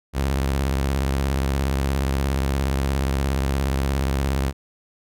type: tone with vibrato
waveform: sawtooth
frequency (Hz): 67.8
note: C#2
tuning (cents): -38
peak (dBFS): -16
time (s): 0.13-4.53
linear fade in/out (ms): 50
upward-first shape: sine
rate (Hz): 17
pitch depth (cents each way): 140
effects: none